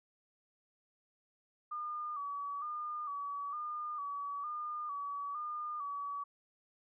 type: tone with vibrato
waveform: sine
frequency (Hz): 1174.7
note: D6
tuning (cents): 0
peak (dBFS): -37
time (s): 1.71-6.24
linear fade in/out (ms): 10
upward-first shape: square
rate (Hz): 1.1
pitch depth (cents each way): 54
effects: none